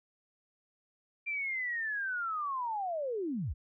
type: linear sweep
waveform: sine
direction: down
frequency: 2380 to 46.25 Hz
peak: -32 dBFS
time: 1.26-3.54 s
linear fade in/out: 20 ms
effects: none